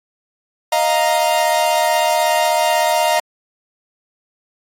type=chord; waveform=45% pulse; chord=Eb suspended second; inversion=none; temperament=equal; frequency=622.3 / 698.5 / 932.3 Hz; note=Eb5 / F5 / Bb5; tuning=0 / 0 / 0 cents; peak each=-18 dBFS; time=0.72-3.2 s; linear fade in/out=5 ms; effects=AAC 48 kbps